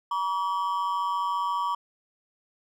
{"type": "ring-modulated tone", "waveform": "triangle", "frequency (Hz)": 1050, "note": "C6", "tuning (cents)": 6, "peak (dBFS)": -20, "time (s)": [0.11, 1.75], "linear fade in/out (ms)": 5, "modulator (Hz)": 92.8, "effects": []}